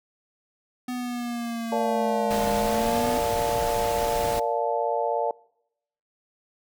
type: linear two-way sweep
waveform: square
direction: down then up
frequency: 250 to 205.9 to 250 Hz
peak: -29 dBFS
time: 0.88-3.18 s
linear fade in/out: 5 ms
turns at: 2.54 s
type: chord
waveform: sine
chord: Bb major seventh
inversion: none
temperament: just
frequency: 466.2 / 582.7 / 699.2 / 874.1 Hz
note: Bb4 / D5 / F5 / A5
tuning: 0 / -14 / +2 / -12 cents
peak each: -28 dBFS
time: 1.72-5.31 s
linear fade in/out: 2 ms
type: noise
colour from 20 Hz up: pink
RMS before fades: -32 dBFS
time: 2.3-4.4 s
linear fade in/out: 10 ms
effects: noise-tail reverb RT60 0.8 s tail -24 dB re dry